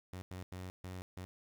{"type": "tone bursts at uneven times", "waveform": "sawtooth", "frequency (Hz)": 92, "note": "F#2", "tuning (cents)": -9, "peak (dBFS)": -39, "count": 5, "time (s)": [[0.13, 0.22], [0.31, 0.43], [0.52, 0.7], [0.84, 1.02], [1.17, 1.25]], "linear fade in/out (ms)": 0, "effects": ["11-bit"]}